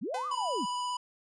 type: linear two-way sweep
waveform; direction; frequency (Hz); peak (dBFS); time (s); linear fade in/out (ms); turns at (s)
sine; up then down; 147.9 to 1241 to 156.9; -32; 0.01-0.66; 20; 0.27
type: tone with exponential decay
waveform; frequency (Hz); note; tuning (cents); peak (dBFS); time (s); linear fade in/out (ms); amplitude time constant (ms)
sawtooth; 507; B4; +45; -30; 0.14-0.5; 5; 77
type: tone with vibrato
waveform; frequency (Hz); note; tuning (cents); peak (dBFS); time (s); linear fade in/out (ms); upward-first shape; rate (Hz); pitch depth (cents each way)
square; 987.8; B5; 0; -32; 0.31-0.97; 5; triangle; 17; 15
effects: resampled to 22050 Hz